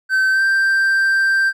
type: tone with pitch glide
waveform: triangle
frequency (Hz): 1540 to 1571.5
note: G6 to G6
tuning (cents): -31 to +4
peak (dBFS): -11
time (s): 0.09-1.53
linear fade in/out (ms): 50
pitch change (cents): +35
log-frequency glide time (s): 0.31-0.43
effects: none